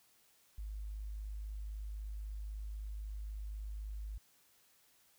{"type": "tone", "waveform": "sine", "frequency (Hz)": 51.91, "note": "G#1", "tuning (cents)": 0, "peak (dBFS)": -40, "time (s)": [0.58, 4.18], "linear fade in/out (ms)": 5, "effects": ["white hiss -69 dBFS RMS until 5.18 s"]}